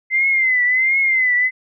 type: tone with vibrato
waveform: sine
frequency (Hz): 2064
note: C7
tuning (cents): -24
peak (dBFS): -13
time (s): 0.1-1.51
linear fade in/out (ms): 50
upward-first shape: triangle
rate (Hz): 1.4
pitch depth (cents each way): 98
effects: none